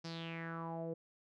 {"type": "tone with low-pass filter sweep", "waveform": "sawtooth", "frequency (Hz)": 165.5, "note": "E3", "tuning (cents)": 7, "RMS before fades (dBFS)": -43, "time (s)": [0.04, 0.94], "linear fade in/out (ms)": 10, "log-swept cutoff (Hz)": [5300, 470], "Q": 5.3, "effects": []}